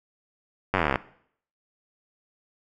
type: slowing click train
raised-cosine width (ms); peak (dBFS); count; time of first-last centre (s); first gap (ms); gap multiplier
0.5; -7; 18; 0.74-0.958; 10; 1.03
effects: noise-tail reverb RT60 0.6 s tail -18 dB re dry